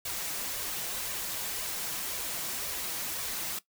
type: noise with flanger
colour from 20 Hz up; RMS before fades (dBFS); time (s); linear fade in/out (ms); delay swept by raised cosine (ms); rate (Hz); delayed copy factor
white; -35; 0.05-3.59; 5; 1.7 to 6.3; 1.9; +0.5
effects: noise-tail reverb RT60 0.1 s tail -17 dB re dry